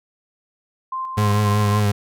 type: tone with tremolo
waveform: sine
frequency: 1046 Hz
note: C6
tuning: 1 cent flat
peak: -23 dBFS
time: 0.92-1.8 s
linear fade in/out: 5 ms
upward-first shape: square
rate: 3.8 Hz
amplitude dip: 35%
type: tone with vibrato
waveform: 35% pulse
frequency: 103.83 Hz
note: G#2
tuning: in tune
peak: -14 dBFS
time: 1.17-1.92 s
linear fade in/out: 10 ms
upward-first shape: triangle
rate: 5.3 Hz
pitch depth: 37 cents each way
effects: none